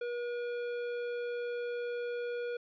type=tone with tanh clipping; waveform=sine; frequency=481.1 Hz; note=B4; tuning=45 cents flat; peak=-36 dBFS; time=0.01-2.57 s; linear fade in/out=5 ms; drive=14 dB; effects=resampled to 11025 Hz